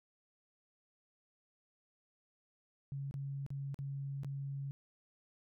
sine tone with dropouts, 138.59 Hz, C#3, in tune, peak -38 dBFS, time 2.92-4.71 s, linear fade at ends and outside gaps 0 ms, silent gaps 3.111-3.141 / 3.464-3.504 / 3.744-3.789 / 4.234-4.246 s, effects none

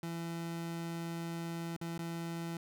30% pulse tone with dropouts, 167.6 Hz, E3, 29 cents sharp, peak -35 dBFS, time 0.03-2.57 s, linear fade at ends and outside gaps 2 ms, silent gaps 1.765-1.813 / 1.978-1.99 s, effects none

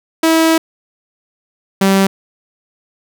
sawtooth tone pair in turn, 324.2 / 194.06 Hz, E4 / G3, -29 / -17 cents, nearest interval major sixth, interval 888 cents, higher first, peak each -5 dBFS, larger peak neither, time 0.23-0.58 / 1.81-2.07 s, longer first, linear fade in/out 5 ms, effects none

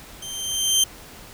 20% pulse tone with level ramp, 3136 Hz, G7, in tune, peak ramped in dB -28 to -9 dBFS, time 0.22-0.84 s, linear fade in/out 5 ms, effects pink hiss -43 dBFS RMS until 1.33 s

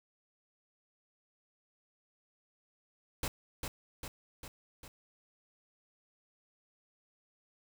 pink noise with echo, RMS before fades -35 dBFS, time 3.23-3.28 s, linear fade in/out 2 ms, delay 400 ms, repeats 4, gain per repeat -4 dB, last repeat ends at 4.88 s, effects none

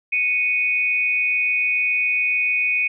sine tone pair together, 2216 / 2489 Hz, C#7 / D#7, -1 / 0 cents, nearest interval major second, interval 201 cents, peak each -24 / -18 dBFS, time 0.12-2.88 s, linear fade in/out 10 ms, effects none

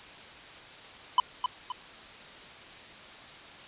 square tone with echo, 1000 Hz, B5, 21 cents sharp, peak -18 dBFS, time 1.18-1.2 s, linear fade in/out 2 ms, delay 260 ms, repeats 2, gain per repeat -7 dB, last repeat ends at 1.72 s, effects white hiss -47 dBFS RMS until 3.67 s + resampled to 8000 Hz

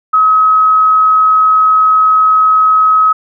sine tone, 1276 Hz, D#6, 43 cents sharp, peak -5 dBFS, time 0.13-3.13 s, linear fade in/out 10 ms, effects none

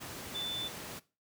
sine tone in noise, 3519 Hz, A7, in tune, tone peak -34 dBFS, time 0.34-0.69 s, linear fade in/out 20 ms, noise pink, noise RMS -43 dBFS, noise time 0-1 s, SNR +6 dB, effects noise-tail reverb RT60 0.3 s tail -19 dB re dry + high-pass 100 Hz 12 dB/octave

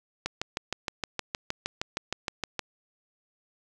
click train, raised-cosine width 0.2 ms, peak -12 dBFS, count 16, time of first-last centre 0.26-2.593 s, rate 6.43 Hz, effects none

